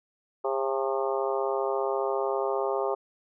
harmonic tone with a mistuned harmonic, 134.8 Hz, C#3, 48 cents flat, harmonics 3 / 4 / 5 / 6 / 7 / 8 / 9, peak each -29 / -31 / -33 / -35 / -36 / -37 / -38 dBFS, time 0.44-2.95 s, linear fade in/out 10 ms, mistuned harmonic 7, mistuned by -70 cents, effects none

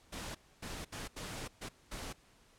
pink noise bursts at uneven times, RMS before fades -43 dBFS, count 6, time 0.12-0.35 / 0.62-0.85 / 0.92-1.08 / 1.16-1.48 / 1.61-1.69 / 1.91-2.13 s, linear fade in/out 10 ms, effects pink hiss -65 dBFS RMS until 2.58 s + low-pass 10000 Hz 12 dB/octave

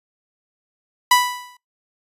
sawtooth tone with exponential decay, 987.8 Hz, B5, in tune, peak -5 dBFS, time 1.11-1.57 s, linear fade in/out 5 ms, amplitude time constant 100 ms, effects noise-tail reverb RT60 0.2 s tail -25 dB re dry + resampled to 32000 Hz

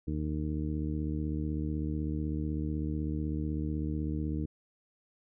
harmonic tone, 76 Hz, D#2, 40 cents flat, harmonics 1 / 2 / 3 / 4 / 5 / 6, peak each -34 / -36 / -39 / -36 / -49 / -47 dBFS, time 0.07-4.46 s, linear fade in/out 10 ms, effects none

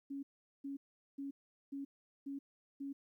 sine tone bursts, 277.6 Hz, C#4, 3 cents sharp, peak -40 dBFS, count 6, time 0.1-2.93 s, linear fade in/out 10 ms, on 130 ms, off 410 ms, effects 13-bit

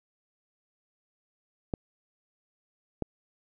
clicks, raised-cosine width 2 ms, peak -16 dBFS, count 2, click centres 1.738 / 3.023 s, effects none

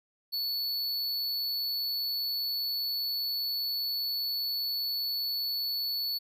square tone, 4435 Hz, C#8, in tune, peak -30 dBFS, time 0.32-6.19 s, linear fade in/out 20 ms, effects none

